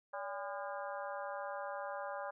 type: harmonic tone with a mistuned harmonic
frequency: 202.3 Hz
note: G#3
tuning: 45 cents flat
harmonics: 3 / 4 / 5 / 6 / 7 / 8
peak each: -43 / -45 / -47 / -49 / -50 / -51 dBFS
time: 0.13-2.31 s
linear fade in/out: 10 ms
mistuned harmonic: 3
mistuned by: -94 cents
effects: none